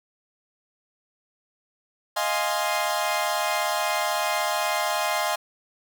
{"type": "chord", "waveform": "sawtooth", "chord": "F minor seventh", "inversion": "third", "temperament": "equal", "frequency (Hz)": [622.3, 698.5, 830.6, 1046.5], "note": ["Eb5", "F5", "Ab5", "C6"], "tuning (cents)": [0, 0, 0, 0], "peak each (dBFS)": -25, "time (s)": [2.16, 5.36], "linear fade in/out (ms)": 10, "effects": []}